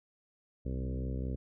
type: harmonic tone with a mistuned harmonic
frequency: 64.7 Hz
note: C2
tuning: 19 cents flat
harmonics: 1 / 2 / 3 / 4 / 5 / 6 / 7 / 8 / 9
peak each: -35 / -39 / -43 / -43 / -50 / -49 / -49 / -51 / -56 dBFS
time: 0.65-1.36 s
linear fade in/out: 10 ms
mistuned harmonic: 2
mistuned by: -23 cents
effects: none